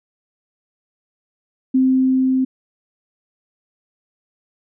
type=tone with level ramp; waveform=sine; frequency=260.6 Hz; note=C4; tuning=7 cents flat; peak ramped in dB=-11 to -14 dBFS; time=1.74-2.45 s; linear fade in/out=10 ms; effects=none